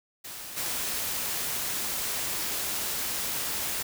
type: noise with level steps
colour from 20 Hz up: white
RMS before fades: -40 / -31 dBFS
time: 0.24-3.83 s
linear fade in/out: 10 ms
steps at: 0.56 s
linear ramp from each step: 20 ms
effects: none